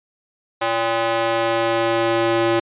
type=tone with high-pass filter sweep; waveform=square; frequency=114.6 Hz; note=A#2; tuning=29 cents flat; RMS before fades=-19 dBFS; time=0.61-2.6 s; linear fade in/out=10 ms; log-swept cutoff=670 to 360 Hz; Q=1.4; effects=resampled to 8000 Hz